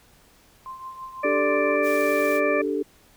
sine tone with tremolo, 1046.5 Hz, C6, in tune, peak -32 dBFS, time 0.66-1.76 s, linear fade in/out 0 ms, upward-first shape triangle, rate 6 Hz, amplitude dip 65%
harmonic tone, 587.3 Hz, D5, in tune, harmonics 1 / 2 / 3 / 4, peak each -23 / -29 / -30 / -28 dBFS, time 1.23-2.62 s, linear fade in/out 10 ms
sine chord, D suspended fourth, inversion none, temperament just, 293.7 / 391.6 / 440.5 Hz, D4 / G4 / A4, 0 / -2 / +2 cents, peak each -27 dBFS, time 1.24-2.83 s, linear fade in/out 10 ms
white noise, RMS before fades -40 dBFS, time 1.82-2.41 s, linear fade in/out 50 ms
effects pink hiss -56 dBFS RMS until 3.16 s

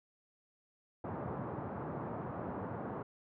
pink band-pass noise, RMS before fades -41 dBFS, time 1.04-3.03 s, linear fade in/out 5 ms, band 100 to 1200 Hz, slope 24 dB/octave, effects none

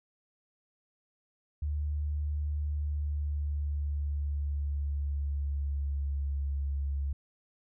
sine tone with pitch glide, 74.1 to 69.94 Hz, D2 to C#2, +16 to +16 cents, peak -29 dBFS, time 1.62-7.13 s, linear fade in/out 5 ms, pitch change -100 cents, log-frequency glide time 2.6-6.37 s, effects none

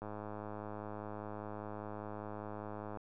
click train, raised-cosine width 1 ms, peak -30 dBFS, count 311, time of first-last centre 0.02-2.972 s, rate 105 Hz, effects none

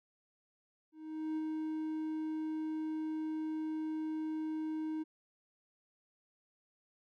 triangle tone with ADSR envelope, 313.1 Hz, D#4, 11 cents sharp, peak -31 dBFS, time 0.92-5.04 s, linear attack 450 ms, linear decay 34 ms, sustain -2 dB, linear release 21 ms, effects none

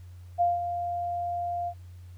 sine tone with ADSR envelope, 698 Hz, F5, 1 cent flat, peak -19 dBFS, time 0.38-1.74 s, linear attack 30 ms, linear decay 180 ms, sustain -9 dB, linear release 65 ms, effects added 89 Hz sine -43 dBFS peak until 2.17 s + pink hiss -64 dBFS RMS until 2.17 s

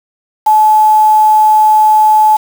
sine tone with quantisation, 860 Hz, A5, 40 cents flat, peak -4 dBFS, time 0.46-2.37 s, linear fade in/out 10 ms, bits 4, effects none

